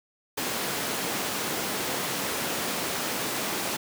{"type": "high-pass noise", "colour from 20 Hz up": "pink", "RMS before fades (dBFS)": -30, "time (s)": [0.37, 3.77], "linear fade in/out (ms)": 10, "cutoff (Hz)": 220, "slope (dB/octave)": 12, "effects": []}